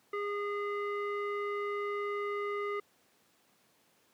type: tone with low-pass filter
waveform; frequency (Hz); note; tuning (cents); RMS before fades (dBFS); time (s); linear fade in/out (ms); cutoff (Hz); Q
square; 409.4; G#4; -25; -35; 0.13-2.8; 5; 1700; 4.9
effects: pink hiss -68 dBFS RMS until 4.13 s + high-pass 200 Hz 12 dB/octave